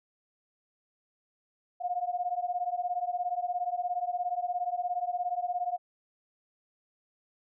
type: beating tone pair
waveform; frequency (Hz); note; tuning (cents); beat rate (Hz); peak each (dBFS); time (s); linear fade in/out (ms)
sine; 706 / 723; F5 / F#5; +19 / -40; 17; -32 / -32; 1.8-5.78; 20
effects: none